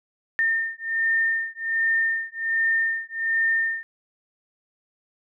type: beating tone pair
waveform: sine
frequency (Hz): 1813 / 1814.3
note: A#6 / A#6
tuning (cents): -49 / -47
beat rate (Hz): 1.3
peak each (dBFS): -24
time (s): 0.39-3.83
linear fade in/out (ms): 0
effects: none